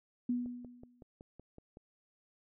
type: tone with exponential decay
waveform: sine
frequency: 244.6 Hz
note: B3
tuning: 16 cents flat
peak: -28 dBFS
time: 0.29-1.03 s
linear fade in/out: 5 ms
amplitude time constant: 160 ms
type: click train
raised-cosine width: 2 ms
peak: -38 dBFS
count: 8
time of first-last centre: 0.46-1.771 s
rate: 5.34 Hz
effects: none